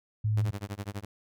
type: tone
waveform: sine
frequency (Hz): 107.2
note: A2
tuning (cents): -45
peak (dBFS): -24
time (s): 0.24-0.51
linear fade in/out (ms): 10
type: tone with tremolo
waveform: sawtooth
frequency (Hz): 101.3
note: G#2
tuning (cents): -43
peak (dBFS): -28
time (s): 0.37-1.05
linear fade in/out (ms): 5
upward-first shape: sine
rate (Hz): 12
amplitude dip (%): 100
effects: none